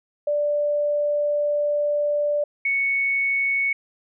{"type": "tone pair in turn", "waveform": "sine", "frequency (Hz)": [587.3, 2217], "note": ["D5", "C#7"], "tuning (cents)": [0, 0], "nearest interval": "octave + major seventh", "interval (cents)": 2300, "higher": "second", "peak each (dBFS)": -19, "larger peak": "neither", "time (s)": [[0.27, 2.44], [2.65, 3.73]], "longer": "first", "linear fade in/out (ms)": 5, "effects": []}